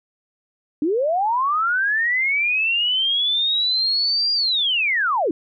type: linear two-way sweep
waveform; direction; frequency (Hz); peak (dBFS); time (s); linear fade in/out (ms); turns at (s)
sine; up then down; 279.3 to 4825 to 279.3; -17; 0.82-5.31; 2; 4.33
effects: none